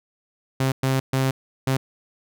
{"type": "tone bursts at uneven times", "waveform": "sawtooth", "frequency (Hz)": 132.8, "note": "C3", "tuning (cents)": 26, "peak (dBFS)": -15, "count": 4, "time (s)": [[0.6, 0.72], [0.83, 1], [1.13, 1.31], [1.67, 1.77]], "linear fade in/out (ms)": 5, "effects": []}